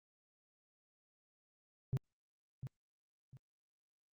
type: tone with echo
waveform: sine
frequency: 130.81 Hz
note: C3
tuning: in tune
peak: -28 dBFS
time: 1.93-1.97 s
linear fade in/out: 0 ms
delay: 700 ms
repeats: 2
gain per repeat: -12 dB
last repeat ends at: 3.37 s
effects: tanh soft clip ceiling -30 dBFS + Opus 48 kbps